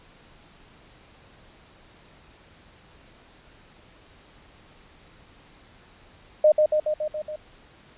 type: tone with echo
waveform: sine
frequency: 611 Hz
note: D#5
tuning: 32 cents flat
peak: -12 dBFS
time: 6.44-6.52 s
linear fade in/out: 5 ms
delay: 140 ms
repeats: 6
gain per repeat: -3 dB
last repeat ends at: 7.36 s
effects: pink hiss -53 dBFS RMS until 7.97 s + resampled to 8000 Hz